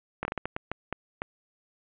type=slowing click train; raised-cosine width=0.5 ms; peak=-15 dBFS; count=10; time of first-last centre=0.23-1.219 s; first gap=21 ms; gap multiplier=1.39; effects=resampled to 8000 Hz + 9-bit